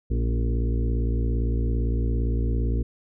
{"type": "harmonic tone with a mistuned harmonic", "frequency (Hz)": 57.6, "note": "A#1", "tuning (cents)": -20, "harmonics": [1, 2, 4, 5, 6, 7, 8], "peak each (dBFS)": [-22, -28, -34, -36, -38, -39, -40], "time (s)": [0.1, 2.83], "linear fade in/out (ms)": 10, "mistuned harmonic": 5, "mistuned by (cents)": -37, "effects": []}